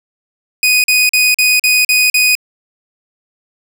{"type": "tone bursts", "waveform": "sawtooth", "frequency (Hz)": 2489, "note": "D#7", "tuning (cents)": 0, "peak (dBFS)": -5, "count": 7, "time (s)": [0.63, 2.352], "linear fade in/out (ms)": 2, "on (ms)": 210, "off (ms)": 42, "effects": []}